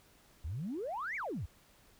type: exponential two-way sweep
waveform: sine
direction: up then down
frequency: 67.5 to 2349 to 67.5 Hz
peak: -35 dBFS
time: 0.44-1.46 s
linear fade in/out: 10 ms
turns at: 1.16 s
effects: tanh soft clip ceiling -31 dBFS + pink hiss -64 dBFS RMS until 1.99 s